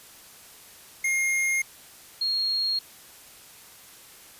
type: tone pair in turn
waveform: square / sine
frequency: 2134 / 4268 Hz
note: C7 / C8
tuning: +34 / +34 cents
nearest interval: octave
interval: 1200 cents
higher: second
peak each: -23 dBFS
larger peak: neither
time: 1.04-1.62 / 2.21-2.79 s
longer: neither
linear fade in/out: 5 ms
effects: white hiss -49 dBFS RMS until 4.39 s + resampled to 32000 Hz